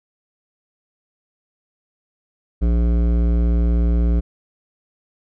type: tone with hard clipping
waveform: sine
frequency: 58.27 Hz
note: A#1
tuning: in tune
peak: -16 dBFS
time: 2.61-4.21 s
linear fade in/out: 20 ms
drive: 14 dB
effects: none